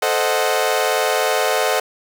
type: chord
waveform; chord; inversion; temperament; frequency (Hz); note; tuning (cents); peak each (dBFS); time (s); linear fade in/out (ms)
sawtooth; A diminished seventh; none; equal; 440 / 523.3 / 622.3 / 740; A4 / C5 / Eb5 / Gb5; 0 / 0 / 0 / 0; -18; 0.02-1.8; 5
effects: none